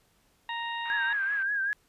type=harmonic tone; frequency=932.3 Hz; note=A#5; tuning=in tune; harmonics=1 / 2 / 3 / 4; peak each=-34 / -36 / -40 / -42 dBFS; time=0.49-1.13 s; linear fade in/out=2 ms
type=band-pass noise; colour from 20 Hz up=pink; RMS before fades=-46 dBFS; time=0.85-1.43 s; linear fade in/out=5 ms; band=1200 to 2100 Hz; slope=24 dB/octave
type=tone with vibrato; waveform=sine; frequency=1618 Hz; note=G#6; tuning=46 cents flat; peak=-26 dBFS; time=0.9-1.73 s; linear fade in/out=0 ms; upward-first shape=triangle; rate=5.2 Hz; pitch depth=85 cents each way
effects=pink hiss -67 dBFS RMS until 1.88 s + resampled to 32000 Hz